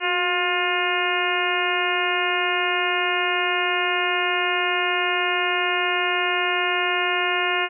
harmonic tone with a mistuned harmonic, 354.7 Hz, F4, 27 cents sharp, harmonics 1 / 2 / 3 / 4 / 5 / 6 / 7 / 8, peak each -28 / -28 / -28 / -28 / -28 / -28 / -28 / -28 dBFS, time 0-7.69 s, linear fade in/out 50 ms, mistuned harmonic 1, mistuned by +50 cents, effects none

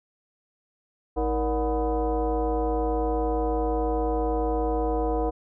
sine tone with frequency modulation, 207.7 Hz, G#3, in tune, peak -22 dBFS, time 1.16-5.31 s, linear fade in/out 20 ms, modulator 262 Hz, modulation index 2.3, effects none

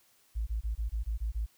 sine tone bursts, 55 Hz, A1, in tune, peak -29 dBFS, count 8, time 0.35-1.464 s, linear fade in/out 20 ms, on 120 ms, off 22 ms, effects white hiss -66 dBFS RMS until 1.57 s

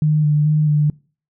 sine tone with vibrato, 150.9 Hz, D3, 47 cents sharp, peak -12 dBFS, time 0.02-0.9 s, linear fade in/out 2 ms, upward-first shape square, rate 2.3 Hz, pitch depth 20 cents each way, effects noise-tail reverb RT60 0.4 s tail -24 dB re dry

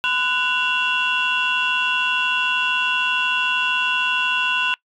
sine tone cluster, 1014 / 1480 / 2735 / 2888 / 3359 Hz, B5 / F#6 / F7 / F#7 / G#7, +45 / 0 / -37 / -43 / +19 cents, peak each -25 / -22 / -20 / -27 / -28 dBFS, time 0.04-4.74 s, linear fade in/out 0 ms, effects noise-tail reverb RT60 0.1 s tail -23 dB re dry + tanh soft clip ceiling -10 dBFS

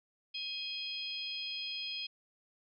harmonic tone with a mistuned harmonic, 838 Hz, G#5, 15 cents sharp, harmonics 3 / 4 / 5 / 6, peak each -44 / -40 / -45 / -44 dBFS, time 0.34-2.07 s, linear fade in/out 10 ms, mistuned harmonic 4, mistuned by -52 cents, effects none

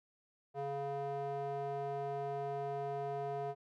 square tone with band-pass filter, 140 Hz, C#3, 18 cents sharp, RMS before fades -39 dBFS, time 0.54-3.55 s, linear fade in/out 50 ms, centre 590 Hz, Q 5.3, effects none

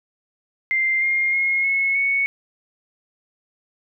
sine tone with pitch steps, 2093 / 2123 / 2154 / 2186 / 2217 Hz, C7 / C7 / C7 / C#7 / C#7, 0 / +25 / +50 / -25 / 0 cents, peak -17 dBFS, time 0.71-2.26 s, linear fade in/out 0 ms, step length 310 ms, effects none

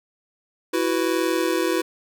square chord, E suspended second, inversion none, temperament just, 329.6 / 370.8 / 494.4 Hz, E4 / F#4 / B4, 0 / +4 / +2 cents, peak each -24 / -25 / -27 dBFS, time 0.73-1.82 s, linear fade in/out 10 ms, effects none

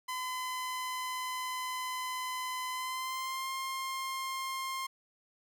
sawtooth tone with pitch glide, 1017 to 1060.8 Hz, C6 to C6, -50 to +23 cents, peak -31 dBFS, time 0.08-4.87 s, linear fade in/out 10 ms, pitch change +73 cents, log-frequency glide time 2.71-3.5 s, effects none

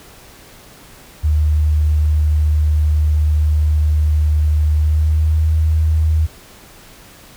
sine tone with pitch glide, 76.1 to 78.69 Hz, D#2 to D#2, -38 to +20 cents, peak -11 dBFS, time 1.23-6.27 s, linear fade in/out 20 ms, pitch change +58 cents, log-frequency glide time 4.71-5.46 s, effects pink hiss -42 dBFS RMS until 7.36 s

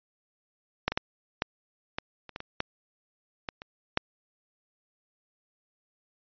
clicks, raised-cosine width 0.3 ms, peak -8 / -14 / -9 / -9 / -14 / -27 / -20 / -21 / -11 / -16 / -25 / -7 dBFS, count 12, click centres 0.88 / 0.92 / 0.975 / 1.421 / 1.985 / 2.293 / 2.361 / 2.404 / 2.604 / 3.488 / 3.619 / 3.974 s, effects resampled to 11025 Hz

